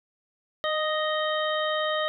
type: harmonic tone with a mistuned harmonic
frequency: 622.3 Hz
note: D#5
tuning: in tune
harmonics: 1 / 2 / 3 / 5 / 6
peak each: -27 / -30 / -32 / -34 / -35 dBFS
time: 0.64-2.08 s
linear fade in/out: 0 ms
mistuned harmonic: 1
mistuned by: -19 cents
effects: none